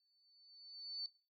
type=tone with exponential growth; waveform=sine; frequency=4504 Hz; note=C#8; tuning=27 cents sharp; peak=-38 dBFS; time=0-1.06 s; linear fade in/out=1 ms; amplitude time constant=230 ms; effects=noise-tail reverb RT60 0.4 s tail -21 dB re dry